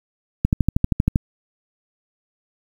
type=click train; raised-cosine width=5 ms; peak=-3 dBFS; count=10; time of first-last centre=0.45-1.159 s; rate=12.7 Hz; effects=7-bit